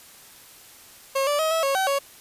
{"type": "tone with pitch steps", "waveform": "30% pulse", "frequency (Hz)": [542, 583, 634, 650, 549, 765, 556], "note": ["C#5", "D5", "D#5", "E5", "C#5", "G5", "C#5"], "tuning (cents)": [-39, -13, 32, -24, -17, -42, 5], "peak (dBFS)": -18, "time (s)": [1.15, 1.99], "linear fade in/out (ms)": 10, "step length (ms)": 120, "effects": ["white hiss -48 dBFS RMS until 2.2 s", "resampled to 32000 Hz"]}